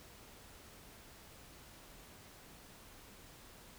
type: silence
effects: pink hiss -57 dBFS RMS until 3.78 s